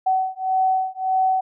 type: beating tone pair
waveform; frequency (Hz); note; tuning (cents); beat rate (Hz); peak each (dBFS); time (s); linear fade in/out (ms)
sine; 754 / 755.7; F#5 / F#5; +32 / +36; 1.7; -21; 0.06-1.41; 10
effects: none